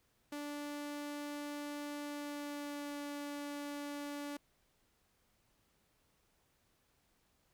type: tone with pitch glide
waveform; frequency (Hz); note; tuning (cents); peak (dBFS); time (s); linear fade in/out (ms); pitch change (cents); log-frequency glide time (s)
sawtooth; 291.7 to 288.7; D4 to D4; -12 to -30; -37; 0.32-4.37; 5; -18; 2.02-2.98
effects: pink hiss -75 dBFS RMS until 7.53 s